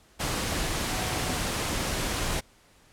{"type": "tone in noise", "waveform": "sine", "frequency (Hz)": 740, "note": "F#5", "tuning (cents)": 0, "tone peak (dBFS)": -39, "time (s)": [0.88, 1.39], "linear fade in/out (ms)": 20, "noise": "pink", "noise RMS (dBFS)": -29, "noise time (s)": [0.19, 2.41], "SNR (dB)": -13, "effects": ["pink hiss -59 dBFS RMS until 2.92 s", "low-pass 11000 Hz 12 dB/octave"]}